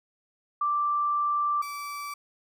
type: tone pair in turn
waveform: sine / 35% pulse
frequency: 1174.7 / 1158.5 Hz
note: D6 / D6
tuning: 0 / -24 cents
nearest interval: unison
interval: 24 cents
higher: first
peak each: -23 / -32 dBFS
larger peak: first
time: 0.61-1.62 / 1.62-2.14 s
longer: first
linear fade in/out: 5 ms
effects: none